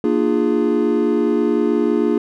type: chord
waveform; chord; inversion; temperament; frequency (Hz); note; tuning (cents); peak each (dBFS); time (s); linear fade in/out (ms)
triangle; Bb dominant seventh; none; equal with one note detuned; 233.1 / 299.7 / 349.2 / 415.3; Bb3 / D4 / F4 / Ab4; 0 / +35 / 0 / 0; -18; 0.04-2.18; 2
effects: none